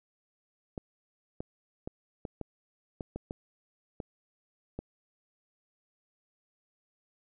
clicks, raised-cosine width 2 ms, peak -23 dBFS, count 10, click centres 0.778 / 1.405 / 1.875 / 2.252 / 2.413 / 3.008 / 3.16 / 3.309 / 4.002 / 4.79 s, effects none

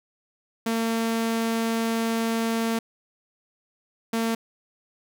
sawtooth tone pair in turn, 227.3 / 227.3 Hz, A#3 / A#3, -43 / -43 cents, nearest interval unison, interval 0 cents, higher neither, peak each -19 dBFS, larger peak neither, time 0.66-2.79 / 4.13-4.35 s, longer first, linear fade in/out 5 ms, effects none

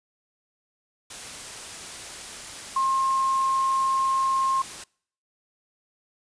sine tone in noise, 1067 Hz, C6, 34 cents sharp, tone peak -20 dBFS, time 2.76-4.62 s, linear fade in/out 5 ms, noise white, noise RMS -38 dBFS, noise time 1.1-4.84 s, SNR +15 dB, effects noise-tail reverb RT60 0.6 s tail -26 dB re dry + resampled to 22050 Hz

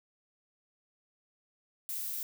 violet noise, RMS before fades -37 dBFS, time 1.89-2.23 s, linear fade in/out 0 ms, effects none

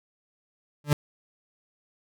40% pulse tone with exponential growth, 146.83 Hz, D3, in tune, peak -14 dBFS, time 0.84-0.93 s, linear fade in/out 2 ms, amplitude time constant 18 ms, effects none

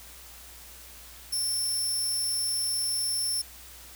15% pulse tone, 5380 Hz, E8, 34 cents sharp, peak -21 dBFS, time 1.32-3.42 s, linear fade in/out 10 ms, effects added 60 Hz sine -52 dBFS peak until 3.95 s + white hiss -48 dBFS RMS until 3.95 s

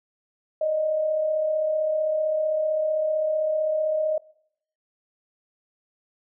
sine tone pair together, 586.7 / 622.3 Hz, D5 / D#5, -2 / 0 cents, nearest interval minor second, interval 102 cents, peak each -32 / -21 dBFS, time 0.61-4.18 s, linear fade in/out 5 ms, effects noise-tail reverb RT60 0.7 s tail -23 dB re dry

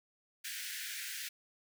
pink high-pass noise, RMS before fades -42 dBFS, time 0.44-1.29 s, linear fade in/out 10 ms, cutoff 1500 Hz, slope 96 dB/octave, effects none

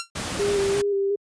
10% pulse tone with exponential decay, 1371 Hz, F6, 32 cents flat, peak -17 dBFS, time 0-0.1 s, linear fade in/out 0 ms, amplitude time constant 20 ms
pink noise, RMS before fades -29 dBFS, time 0.15-0.82 s, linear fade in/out 10 ms
sine tone with vibrato, 400.1 Hz, G4, 35 cents sharp, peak -20 dBFS, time 0.39-1.16 s, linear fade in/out 10 ms, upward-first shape square, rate 2.8 Hz, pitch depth 23 cents each way
effects high-pass 60 Hz 12 dB/octave + resampled to 22050 Hz

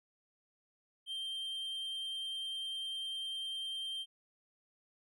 triangle tone, 3155 Hz, G7, 10 cents sharp, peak -36 dBFS, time 1.06-4.06 s, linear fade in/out 50 ms, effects none

